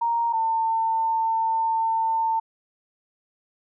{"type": "tone pair in turn", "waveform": "sine", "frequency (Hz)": [932.3, 899.1], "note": ["A#5", "A5"], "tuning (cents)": [0, 37], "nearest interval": "minor second", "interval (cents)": 63, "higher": "first", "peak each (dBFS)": [-20, -20], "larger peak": "neither", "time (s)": [[0.01, 0.33], [0.33, 2.4]], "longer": "second", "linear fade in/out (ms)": 10, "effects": []}